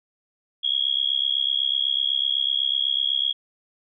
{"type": "tone with amplitude modulation", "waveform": "sine", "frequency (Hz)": 3309, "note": "G#7", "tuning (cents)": -7, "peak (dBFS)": -16, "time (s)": [0.63, 3.33], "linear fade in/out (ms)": 20, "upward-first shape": "sine", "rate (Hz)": 68, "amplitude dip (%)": 100, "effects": []}